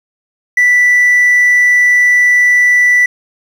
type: tone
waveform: triangle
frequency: 1971 Hz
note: B6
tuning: 4 cents flat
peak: -3 dBFS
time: 0.57-3.06 s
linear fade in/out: 5 ms
effects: tanh soft clip ceiling -1 dBFS + 7-bit